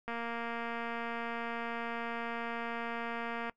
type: click train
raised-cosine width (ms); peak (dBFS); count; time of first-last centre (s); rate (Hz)
0.5; -24; 797; 0.08-3.496; 233
effects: noise-tail reverb RT60 0.1 s tail -21 dB re dry